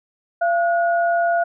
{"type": "tone pair together", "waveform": "sine", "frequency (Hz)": [684.8, 1451], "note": ["F5", "F#6"], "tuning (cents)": [-34, -34], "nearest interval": "octave + minor second", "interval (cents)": 1300, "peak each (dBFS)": [-16, -24], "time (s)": [0.41, 1.44], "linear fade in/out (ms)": 10, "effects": []}